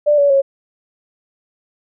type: tone with pitch steps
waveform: sine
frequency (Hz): 591 / 569.2 / 548.2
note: D5 / C#5 / C#5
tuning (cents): +11 / +46 / -19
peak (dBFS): -9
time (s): 0.06-0.42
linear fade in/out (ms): 20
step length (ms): 120
effects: none